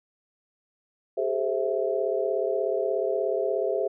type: chord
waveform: sine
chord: A minor seventh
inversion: third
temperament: equal with one note detuned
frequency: 392 / 428.7 / 523.3 / 659.3 Hz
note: G4 / A4 / C5 / E5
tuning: 0 / -45 / 0 / 0 cents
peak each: -29 dBFS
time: 1.17-3.88 s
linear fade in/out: 10 ms
effects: none